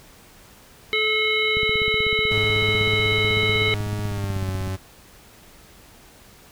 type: harmonic tone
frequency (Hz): 432.8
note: A4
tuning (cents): -29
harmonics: 1 / 3 / 5 / 7 / 9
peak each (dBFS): -25 / -32 / -21 / -27 / -27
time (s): 0.93-3.74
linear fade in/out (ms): 0
type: click train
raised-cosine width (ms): 5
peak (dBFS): -19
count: 51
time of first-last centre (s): 1.57-4.676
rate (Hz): 16.1
type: tone with pitch glide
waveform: 40% pulse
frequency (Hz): 103.83 to 94.66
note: G#2 to F#2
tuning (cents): 0 to +40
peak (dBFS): -24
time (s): 2.3-4.77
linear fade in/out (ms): 20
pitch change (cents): -160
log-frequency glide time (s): 4.05-4.46
effects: pink hiss -49 dBFS RMS until 6.51 s